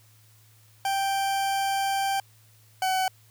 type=tone pair in turn; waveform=40% pulse; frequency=784 / 753.2 Hz; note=G5 / F#5; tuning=0 / +31 cents; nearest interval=minor second; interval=69 cents; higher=first; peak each=-23 / -22 dBFS; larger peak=second; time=0.85-2.2 / 2.82-3.08 s; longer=first; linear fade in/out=2 ms; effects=added 109 Hz sine -56 dBFS peak until 3.3 s + white hiss -60 dBFS RMS until 3.3 s